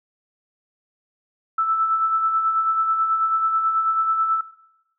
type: tone with tremolo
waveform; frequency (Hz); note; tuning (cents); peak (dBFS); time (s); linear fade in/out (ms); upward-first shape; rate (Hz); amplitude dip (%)
sine; 1318.5; E6; 0; -16; 1.58-4.41; 5; sine; 9.2; 50
effects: noise-tail reverb RT60 0.9 s tail -18 dB re dry